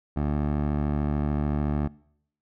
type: tone with low-pass filter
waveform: 15% pulse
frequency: 73.6 Hz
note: D2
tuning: 4 cents sharp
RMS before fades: -26 dBFS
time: 0.16-1.88 s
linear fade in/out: 10 ms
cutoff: 1100 Hz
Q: 0.61
effects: noise-tail reverb RT60 0.7 s tail -23 dB re dry